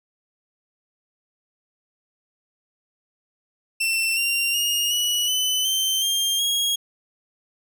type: tone with pitch steps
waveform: sawtooth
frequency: 2689 / 2768 / 2849 / 2932 / 3018 / 3107 / 3198 / 3291 Hz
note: E7 / F7 / F7 / F#7 / F#7 / G7 / G7 / G#7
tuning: +34 / -16 / +34 / -16 / +34 / -16 / +34 / -16 cents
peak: -17 dBFS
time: 3.8-6.76 s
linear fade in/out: 10 ms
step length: 370 ms
effects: none